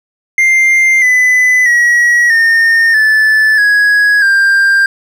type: tone with pitch steps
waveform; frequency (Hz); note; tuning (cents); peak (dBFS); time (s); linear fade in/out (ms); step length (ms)
triangle; 2099 / 2004 / 1913.7 / 1827.3 / 1744.8 / 1666 / 1590.7; C7 / B6 / A#6 / A#6 / A6 / G#6 / G6; +5 / +25 / +45 / -35 / -15 / +5 / +25; -4; 0.38-4.86; 2; 640
effects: none